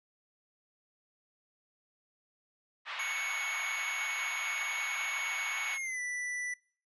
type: band-pass noise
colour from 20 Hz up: white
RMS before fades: -39 dBFS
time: 2.85-5.79 s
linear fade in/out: 50 ms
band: 880 to 2900 Hz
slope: 24 dB/octave
type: tone with pitch glide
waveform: square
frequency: 2217 to 1975.1 Hz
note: C#7 to B6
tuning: 0 to 0 cents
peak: -35 dBFS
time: 2.99-6.54 s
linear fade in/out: 5 ms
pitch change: -200 cents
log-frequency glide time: 5.72-6 s
effects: noise-tail reverb RT60 0.5 s tail -26 dB re dry + resampled to 24000 Hz